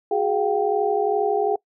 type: tone cluster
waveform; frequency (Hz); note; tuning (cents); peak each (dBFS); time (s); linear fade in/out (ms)
sine; 373.1 / 415.7 / 705 / 777; F#4 / G#4 / F5 / G5; +14 / +2 / +16 / -16; -27 / -21 / -27 / -24; 0.11-1.56; 5
effects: noise-tail reverb RT60 0.1 s tail -23 dB re dry